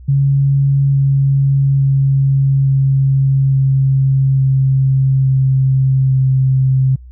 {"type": "tone with pitch steps", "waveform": "sine", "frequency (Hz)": [138.59, 137.63, 136.68, 135.74, 134.8, 133.87, 132.94, 132.03], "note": ["C#3", "C#3", "C#3", "C#3", "C#3", "C3", "C3", "C3"], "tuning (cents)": [0, -12, -24, -36, -48, 40, 28, 16], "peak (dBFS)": -9, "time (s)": [0.08, 6.96], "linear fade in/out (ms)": 10, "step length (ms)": 860, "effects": ["added 62 Hz sine -33 dBFS peak until 7.11 s"]}